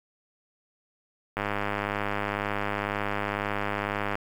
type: click train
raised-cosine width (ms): 0.5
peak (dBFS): -13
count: 285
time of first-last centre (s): 1.37-4.154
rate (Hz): 102
effects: 7-bit